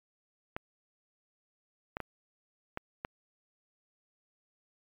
clicks, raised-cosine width 0.5 ms, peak -20 dBFS, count 5, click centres 0.565 / 1.969 / 2.003 / 2.774 / 3.049 s, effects MP3 96 kbps

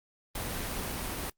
pink noise, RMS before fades -35 dBFS, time 0.35-1.3 s, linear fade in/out 5 ms, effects noise-tail reverb RT60 0.1 s tail -26 dB re dry + Opus 32 kbps

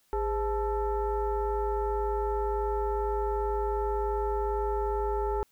sine tone with frequency modulation, 409.7 Hz, G#4, 24 cents flat, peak -26 dBFS, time 0.13-5.43 s, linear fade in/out 0 ms, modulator 461 Hz, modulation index 1.2, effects white hiss -68 dBFS RMS until 5.51 s

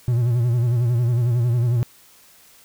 triangle tone with vibrato, 120 Hz, B2, 49 cents flat, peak -14 dBFS, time 0.08-1.83 s, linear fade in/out 0 ms, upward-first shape sine, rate 11 Hz, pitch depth 75 cents each way, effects white hiss -51 dBFS RMS until 2.64 s

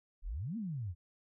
sine exponential two-way sweep, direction up then down, 31.94 to 240 to 79.4 Hz, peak -36 dBFS, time 0.22-0.95 s, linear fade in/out 50 ms, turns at 0.57 s, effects none

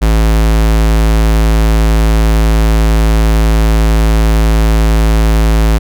square tone, 54.5 Hz, A1, 16 cents flat, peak -7 dBFS, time 0.01-5.79 s, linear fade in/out 20 ms, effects none

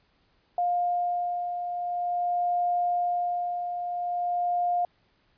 sine beating tone pair, 706 / 706.47 Hz, F5 / F5, +19 / +20 cents, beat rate 0.47 Hz, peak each -34 / -25 dBFS, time 0.58-4.85 s, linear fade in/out 2 ms, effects pink hiss -67 dBFS RMS until 5.37 s + resampled to 11025 Hz

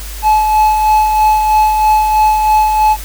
triangle tone with tremolo, 859 Hz, A5, 42 cents flat, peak -4 dBFS, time 0.22-2.97 s, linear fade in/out 50 ms, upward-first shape sine, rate 3.1 Hz, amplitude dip 40%, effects added 50 Hz sine -24 dBFS peak until 3.04 s + white hiss -30 dBFS RMS until 3.04 s

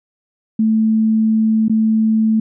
sine tone with dropouts, 220 Hz, A3, in tune, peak -11 dBFS, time 0.59-2.4 s, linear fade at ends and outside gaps 5 ms, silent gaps 1.683-1.696 s, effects none

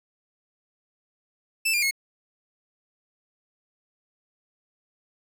sawtooth tone with pitch steps, 2645 / 2398 / 2173 Hz, E7 / D7 / C#7, +5 / +36 / -35 cents, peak -18 dBFS, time 1.65-1.911 s, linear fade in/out 10 ms, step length 87 ms, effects none

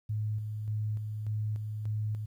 sine tone with tremolo, 107 Hz, A2, 48 cents flat, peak -29 dBFS, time 0.09-2.26 s, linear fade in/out 10 ms, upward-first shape square, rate 1.7 Hz, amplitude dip 40%, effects 11-bit

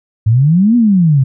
sine exponential two-way sweep, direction up then down, 103.83 to 246.9 to 127.8 Hz, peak -6 dBFS, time 0.26-1.24 s, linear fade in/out 10 ms, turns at 0.76 s, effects none

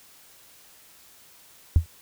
sine tone with exponential decay, 82.41 Hz, E2, in tune, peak -8 dBFS, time 1.76-1.86 s, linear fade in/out 0 ms, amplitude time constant 21 ms, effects tanh soft clip ceiling -8 dBFS + white hiss -53 dBFS RMS until 2.01 s

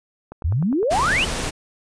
click train, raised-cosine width 1 ms, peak -21 dBFS, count 11, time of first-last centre 0.32-1.339 s, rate 9.81 Hz
sine exponential sweep, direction up, 70.2 to 3136 Hz, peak -17 dBFS, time 0.44-1.25 s, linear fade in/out 10 ms
pink noise, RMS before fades -25 dBFS, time 0.9-1.51 s, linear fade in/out 20 ms
effects resampled to 22050 Hz

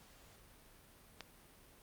click, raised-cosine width 0.2 ms, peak -27 dBFS, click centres 1.207 s, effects pink hiss -62 dBFS RMS until 1.82 s + Opus 48 kbps

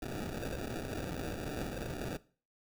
blue noise with sample-and-hold, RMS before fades -39 dBFS, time 0.02-2.17 s, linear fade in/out 2 ms, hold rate 1050 Hz, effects noise-tail reverb RT60 0.4 s tail -19 dB re dry

